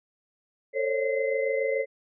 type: tone cluster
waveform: sine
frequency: 446.6 / 539 / 566 / 2056 Hz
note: A4 / C#5 / C#5 / C7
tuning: +26 / -49 / +36 / -31 cents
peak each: -28 / -27 / -33 / -33 dBFS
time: 0.73-1.86 s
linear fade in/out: 50 ms
effects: none